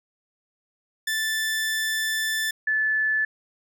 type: tone pair in turn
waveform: sawtooth / sine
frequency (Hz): 1760 / 1738.8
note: A6 / A6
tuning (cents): 0 / -21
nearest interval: unison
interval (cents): 21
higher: first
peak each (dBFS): -20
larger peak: neither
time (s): 1.07-2.51 / 2.67-3.25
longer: first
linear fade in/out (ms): 5
effects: none